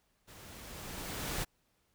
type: noise with level ramp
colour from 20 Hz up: pink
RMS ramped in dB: -54 to -35 dBFS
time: 0.27-1.45 s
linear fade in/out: 20 ms
effects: pink hiss -75 dBFS RMS until 1.94 s